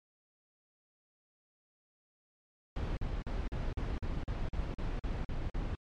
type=noise bursts; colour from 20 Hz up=brown; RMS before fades=-35 dBFS; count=12; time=2.76-5.753 s; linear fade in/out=2 ms; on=210 ms; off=43 ms; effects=low-pass 4000 Hz 12 dB/octave + MP3 64 kbps